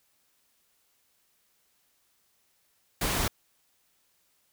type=noise; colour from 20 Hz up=pink; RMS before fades=-28 dBFS; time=3.01-3.28 s; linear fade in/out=5 ms; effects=white hiss -70 dBFS RMS until 4.52 s